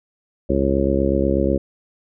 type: harmonic tone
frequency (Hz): 68.2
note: C#2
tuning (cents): -28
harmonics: 1 / 2 / 3 / 4 / 5 / 6 / 7 / 8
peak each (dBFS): -23 / -28 / -23 / -24 / -22 / -25 / -28 / -23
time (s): 0.49-1.58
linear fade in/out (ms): 10
effects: none

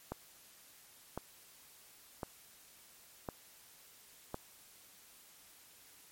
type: click train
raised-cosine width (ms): 1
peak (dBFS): -24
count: 5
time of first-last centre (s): 0.12-4.344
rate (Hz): 0.947
effects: white hiss -60 dBFS RMS until 6.11 s + MP3 64 kbps

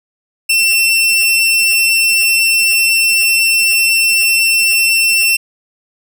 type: tone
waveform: sawtooth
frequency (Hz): 2698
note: E7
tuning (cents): +40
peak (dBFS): -6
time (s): 0.49-5.37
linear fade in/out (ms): 10
effects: none

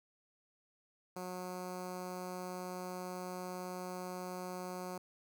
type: tone with notch filter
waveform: 10% pulse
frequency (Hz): 181.9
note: F#3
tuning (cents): -29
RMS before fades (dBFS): -43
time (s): 1.16-4.98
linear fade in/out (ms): 5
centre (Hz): 3000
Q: 1.2
effects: none

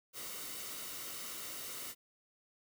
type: noise with comb filter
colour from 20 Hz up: white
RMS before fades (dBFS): -44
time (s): 0.13-1.95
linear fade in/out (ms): 50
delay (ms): 1.2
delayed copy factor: -0.5
effects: none

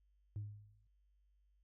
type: tone with exponential decay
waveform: sine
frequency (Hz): 103.83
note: G#2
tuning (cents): 0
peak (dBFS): -36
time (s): 0.36-0.87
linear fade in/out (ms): 0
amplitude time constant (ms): 110
effects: tanh soft clip ceiling -38 dBFS + added 50 Hz sine -70 dBFS peak until 1.63 s

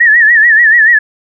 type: tone with vibrato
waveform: sine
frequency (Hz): 1817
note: A#6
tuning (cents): -45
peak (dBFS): -3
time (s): 0-0.99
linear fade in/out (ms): 10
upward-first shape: sine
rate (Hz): 6.9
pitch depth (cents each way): 110
effects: none

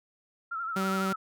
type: tone with vibrato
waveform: sine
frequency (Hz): 1344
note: E6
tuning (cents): +33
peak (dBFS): -31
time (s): 0.51-1.16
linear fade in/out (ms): 10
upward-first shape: sine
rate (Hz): 12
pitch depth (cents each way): 69
type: tone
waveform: sawtooth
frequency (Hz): 191.5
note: G3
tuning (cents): -40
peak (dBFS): -24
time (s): 0.76-1.13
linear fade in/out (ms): 5
effects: none

